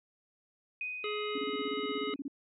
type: tone with exponential decay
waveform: sine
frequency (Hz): 2497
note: D#7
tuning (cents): +6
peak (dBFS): -33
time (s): 0.81-2.19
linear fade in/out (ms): 2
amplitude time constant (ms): 300
type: harmonic tone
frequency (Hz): 420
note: G#4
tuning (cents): +19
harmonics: 1 / 3 / 5 / 7 / 9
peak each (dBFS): -35 / -40 / -42 / -43 / -45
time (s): 1.04-2.14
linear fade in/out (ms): 2
type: tone bursts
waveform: sine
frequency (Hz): 280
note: C#4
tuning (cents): +18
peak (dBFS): -34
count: 16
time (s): 1.35-2.281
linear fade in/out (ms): 5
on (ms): 31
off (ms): 29
effects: none